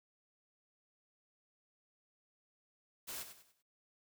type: noise with echo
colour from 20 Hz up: white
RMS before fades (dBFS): -44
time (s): 3.07-3.24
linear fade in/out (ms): 20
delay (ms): 97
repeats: 4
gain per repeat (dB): -9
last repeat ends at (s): 3.628
effects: noise-tail reverb RT60 0.2 s tail -23 dB re dry